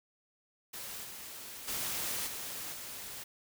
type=noise with level steps; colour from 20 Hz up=white; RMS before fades=-43 / -46 / -36 / -41 / -44 dBFS; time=0.73-3.24 s; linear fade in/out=10 ms; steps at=1.03 / 1.67 / 2.26 / 2.72 s; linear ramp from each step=20 ms; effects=none